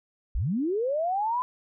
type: linear sweep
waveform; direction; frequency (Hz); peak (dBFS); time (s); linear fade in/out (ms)
sine; up; 37.22 to 1021; -24; 0.35-1.42; 0
effects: none